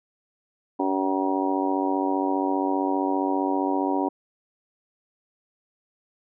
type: harmonic tone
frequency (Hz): 95.1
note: F#2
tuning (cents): +48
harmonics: 3 / 4 / 5 / 6 / 7 / 8 / 9 / 10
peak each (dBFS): -25 / -29 / -36 / -33 / -37 / -29 / -40 / -29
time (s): 0.79-4.09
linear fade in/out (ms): 10
effects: none